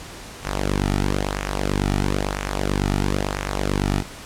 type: tone with flanger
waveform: sawtooth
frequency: 49 Hz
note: G1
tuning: in tune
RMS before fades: -23 dBFS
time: 0.42-4.04 s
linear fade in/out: 50 ms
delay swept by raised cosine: 0.22 to 1.92 ms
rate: 1 Hz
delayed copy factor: -0.7
effects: pink hiss -38 dBFS RMS until 4.25 s + low-pass 10000 Hz 12 dB/octave